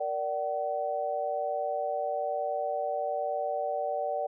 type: chord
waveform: sine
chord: Bb augmented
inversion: none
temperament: equal with one note detuned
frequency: 466.2 / 587.3 / 758.6 Hz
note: Bb4 / D5 / F#5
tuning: 0 / 0 / +43 cents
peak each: -37 / -31 / -32 dBFS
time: 0-4.27 s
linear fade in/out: 10 ms
effects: none